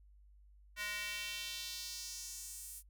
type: tone with high-pass filter sweep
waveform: square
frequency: 207.7 Hz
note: G#3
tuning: in tune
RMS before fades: -44 dBFS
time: 0.76-2.83 s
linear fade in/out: 50 ms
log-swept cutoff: 1800 to 10000 Hz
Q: 1.9
effects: noise-tail reverb RT60 0.1 s tail -23 dB re dry + added 50 Hz sine -59 dBFS peak until 2.89 s